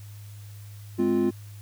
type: chord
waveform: triangle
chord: F minor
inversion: first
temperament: just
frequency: 209.5 / 261.9 / 349.2 Hz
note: Ab3 / C4 / F4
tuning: +15 / +2 / 0 cents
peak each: -25 / -24 / -21 dBFS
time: 0.98-1.31 s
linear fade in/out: 20 ms
effects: added 103 Hz sine -40 dBFS peak until 1.61 s + white hiss -54 dBFS RMS until 1.61 s